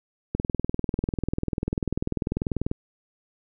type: click train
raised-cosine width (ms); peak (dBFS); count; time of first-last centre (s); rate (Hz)
3; -12; 49; 0.35-2.715; 20.3
effects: none